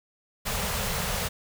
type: band-stop noise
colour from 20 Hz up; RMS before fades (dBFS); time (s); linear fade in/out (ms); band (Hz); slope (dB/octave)
pink; -29; 0.45-1.29; 20; 230 to 410; 96
effects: none